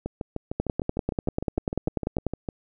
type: two click trains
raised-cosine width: 2 ms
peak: -11 / -16 dBFS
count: 18 / 17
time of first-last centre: 0.6-2.267 / 0.06-2.488 s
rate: 10.2 / 6.59 Hz
effects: none